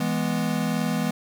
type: chord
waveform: square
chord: E major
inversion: none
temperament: equal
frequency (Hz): 164.81 / 207.7 / 246.9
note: E3 / G#3 / B3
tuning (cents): 0 / 0 / 0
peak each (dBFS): -28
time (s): 0-1.11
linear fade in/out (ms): 5
effects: none